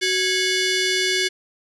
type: ring-modulated tone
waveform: 15% pulse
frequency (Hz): 1282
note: E6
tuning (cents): -49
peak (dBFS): -9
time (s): 0.01-1.29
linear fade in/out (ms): 20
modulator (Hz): 909
effects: resampled to 24000 Hz